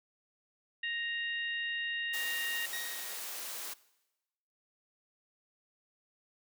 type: harmonic tone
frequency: 933 Hz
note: A#5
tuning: 1 cent sharp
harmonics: 2 / 3 / 4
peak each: -35 / -38 / -45 dBFS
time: 0.83-2.66 s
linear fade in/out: 5 ms
type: noise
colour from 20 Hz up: white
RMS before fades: -41 dBFS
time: 2.13-3.74 s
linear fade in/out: 10 ms
type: tone with exponential decay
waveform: 25% pulse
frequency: 1877 Hz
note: A#6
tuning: 11 cents sharp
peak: -32 dBFS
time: 2.73-3.56 s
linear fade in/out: 2 ms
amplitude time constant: 180 ms
effects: noise-tail reverb RT60 1.0 s tail -20 dB re dry + high-pass 400 Hz 12 dB/octave